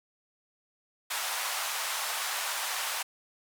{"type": "band-pass noise", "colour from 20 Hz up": "pink", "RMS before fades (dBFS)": -33, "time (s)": [1.1, 3.03], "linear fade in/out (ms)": 10, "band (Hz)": [770, 15000], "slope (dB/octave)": 24, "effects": []}